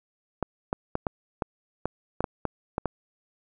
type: clicks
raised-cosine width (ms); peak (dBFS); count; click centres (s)
1; -12; 11; 0.427 / 0.729 / 0.954 / 1.068 / 1.422 / 1.856 / 2.206 / 2.242 / 2.453 / 2.781 / 2.857
effects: none